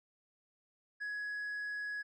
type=tone with hard clipping; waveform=triangle; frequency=1676 Hz; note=G#6; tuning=15 cents sharp; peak=-36 dBFS; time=1-2.03 s; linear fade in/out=20 ms; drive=1 dB; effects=none